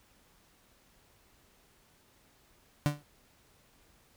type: tone with exponential decay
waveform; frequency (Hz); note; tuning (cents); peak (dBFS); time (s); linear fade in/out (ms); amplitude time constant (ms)
35% pulse; 146.83; D3; 0; -20; 2.86-3.03; 0; 36
effects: pink hiss -65 dBFS RMS until 4.16 s